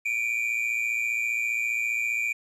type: tone pair together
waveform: triangle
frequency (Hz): 2317 / 2432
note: D7 / D#7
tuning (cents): -24 / -40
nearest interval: minor second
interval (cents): 84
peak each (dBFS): -26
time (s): 0.05-2.33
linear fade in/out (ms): 10
effects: resampled to 32000 Hz + 10-bit